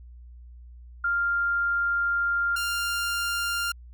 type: tone pair in turn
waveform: sine / sawtooth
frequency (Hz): 1396.9 / 1396.9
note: F6 / F6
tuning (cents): 0 / 0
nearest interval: unison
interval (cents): 0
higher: neither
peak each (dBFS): -22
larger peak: neither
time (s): 1.04-2.56 / 2.56-3.72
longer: first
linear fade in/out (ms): 5
effects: added 60 Hz sine -43 dBFS peak until 3.93 s